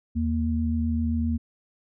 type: tone pair together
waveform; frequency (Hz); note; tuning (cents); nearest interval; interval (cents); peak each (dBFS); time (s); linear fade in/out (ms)
sine; 80.1 / 232.7; E2 / A#3; -49 / -3; octave + tritone; 1846; -25; 0.15-1.38; 20
effects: none